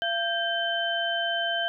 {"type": "tone cluster", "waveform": "sine", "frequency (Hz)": [682, 1581, 3081], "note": ["F5", "G6", "G7"], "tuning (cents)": [-41, 14, -31], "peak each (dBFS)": -29, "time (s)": [0.02, 1.68], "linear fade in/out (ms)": 0, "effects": []}